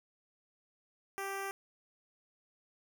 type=tone with notch filter; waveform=10% pulse; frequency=392 Hz; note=G4; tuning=in tune; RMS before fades=-39 dBFS; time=1.18-1.51 s; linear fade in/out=0 ms; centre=4200 Hz; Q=1.2; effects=none